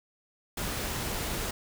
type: noise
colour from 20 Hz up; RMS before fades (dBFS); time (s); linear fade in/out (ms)
pink; -33; 0.57-1.51; 5
effects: none